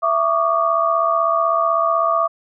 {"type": "tone cluster", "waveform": "sine", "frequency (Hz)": [664, 1134, 1210], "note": ["E5", "C#6", "D#6"], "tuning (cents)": [12, 39, -49], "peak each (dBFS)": -19, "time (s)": [0.02, 2.28], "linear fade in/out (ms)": 20, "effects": []}